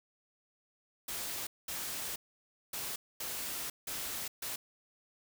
white noise bursts at uneven times, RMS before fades -39 dBFS, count 6, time 1.08-1.47 / 1.68-2.16 / 2.73-2.96 / 3.2-3.7 / 3.87-4.28 / 4.42-4.56 s, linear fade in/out 5 ms, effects none

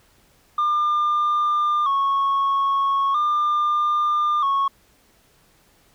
sine tone with vibrato, 1150 Hz, D6, 37 cents flat, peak -15 dBFS, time 0.58-4.68 s, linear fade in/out 5 ms, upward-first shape square, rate 0.39 Hz, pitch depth 74 cents each way, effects tanh soft clip ceiling -16 dBFS + pink hiss -58 dBFS RMS until 5.94 s

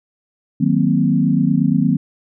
sine chord, C half-diminished seventh, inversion first, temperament equal, 155.56 / 185 / 233.1 / 261.6 Hz, Eb3 / Gb3 / Bb3 / C4, 0 / 0 / 0 / 0 cents, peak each -18 dBFS, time 0.6-1.97 s, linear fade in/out 10 ms, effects none

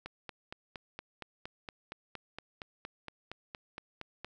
click train, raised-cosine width 0.3 ms, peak -25 dBFS, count 19, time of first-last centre 0.06-4.246 s, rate 4.3 Hz, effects none

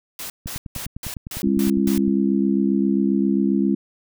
white noise bursts, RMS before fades -32 dBFS, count 7, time 0.19-1.98 s, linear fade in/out 2 ms, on 110 ms, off 170 ms
click train, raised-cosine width 5 ms, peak -19 dBFS, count 17, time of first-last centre 0.46-2.078 s, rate 9.89 Hz
harmonic tone, 67.5 Hz, C#2, 45 cents flat, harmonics 3 / 4 / 5, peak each -19 / -21 / -23 dBFS, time 1.43-3.75 s, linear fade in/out 5 ms
effects none

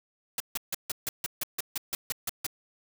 white noise bursts, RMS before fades -31 dBFS, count 13, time 0.38-2.466 s, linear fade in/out 2 ms, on 22 ms, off 150 ms, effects none

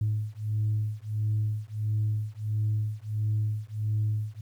sine beating tone pair, 106.3 / 107.8 Hz, G#2 / A2, +41 / -35 cents, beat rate 1.5 Hz, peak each -28 dBFS, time 0.01-4.41 s, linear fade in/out 5 ms, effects tanh soft clip ceiling -20 dBFS + 10-bit

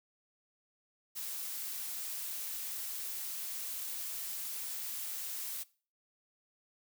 blue noise, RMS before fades -40 dBFS, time 1.15-5.64 s, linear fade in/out 20 ms, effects noise-tail reverb RT60 0.4 s tail -21 dB re dry

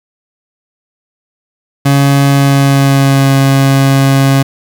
30% pulse tone with pitch glide, 139.6 to 136.33 Hz, C#3 to C#3, +13 to -28 cents, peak -3 dBFS, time 1.85-4.43 s, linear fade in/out 10 ms, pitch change -41 cents, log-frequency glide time 2.31-3.33 s, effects 7-bit

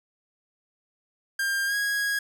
45% pulse tone with pitch glide, 1600 to 1650.7 Hz, G6 to G#6, +35 to -11 cents, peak -24 dBFS, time 1.39-2.19 s, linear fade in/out 5 ms, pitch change +54 cents, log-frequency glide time 1.66-1.75 s, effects none

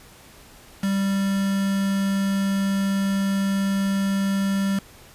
triangle tone with quantisation, 196 Hz, G3, in tune, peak -18 dBFS, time 0.83-4.79 s, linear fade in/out 5 ms, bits 5, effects pink hiss -48 dBFS RMS until 5.14 s + resampled to 32000 Hz

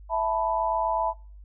sine chord, E suspended fourth, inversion none, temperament equal, 659.3 / 880 / 987.8 Hz, E5 / A5 / B5, 0 / 0 / 0 cents, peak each -27 dBFS, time 0.09-1.14 s, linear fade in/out 50 ms, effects noise-tail reverb RT60 0.4 s tail -25 dB re dry + added 50 Hz sine -43 dBFS peak until 1.44 s

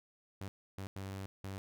sawtooth tone bursts at uneven times, 96.9 Hz, G2, 20 cents flat, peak -37 dBFS, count 4, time 0.41-0.48 / 0.78-0.87 / 0.96-1.26 / 1.44-1.58 s, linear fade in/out 0 ms, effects none

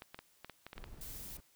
clicks, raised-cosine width 0.3 ms, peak -30 dBFS, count 9, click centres 0.021 / 0.145 / 0.19 / 0.446 / 0.497 / 0.666 / 0.731 / 0.78 / 0.841 s
brown noise with tremolo, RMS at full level -50 dBFS, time 0.75-1.41 s, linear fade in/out 10 ms, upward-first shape triangle, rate 18 Hz, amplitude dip 30%
blue noise, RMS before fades -48 dBFS, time 1.01-1.37 s, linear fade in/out 2 ms
effects white hiss -69 dBFS RMS until 1.55 s

